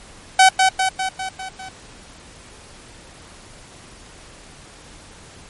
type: tone with echo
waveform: sawtooth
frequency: 758 Hz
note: F#5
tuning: 42 cents sharp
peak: -4 dBFS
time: 0.39-0.49 s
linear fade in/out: 5 ms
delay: 200 ms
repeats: 6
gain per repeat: -4 dB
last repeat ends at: 1.69 s
effects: pink hiss -43 dBFS RMS until 5.49 s + MP3 48 kbps